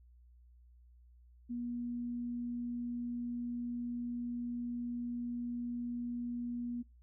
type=tone; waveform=sine; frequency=240.5 Hz; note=B3; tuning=46 cents flat; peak=-36 dBFS; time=1.49-6.83 s; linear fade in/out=20 ms; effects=noise-tail reverb RT60 0.3 s tail -26 dB re dry + added 60 Hz sine -58 dBFS peak until 7.02 s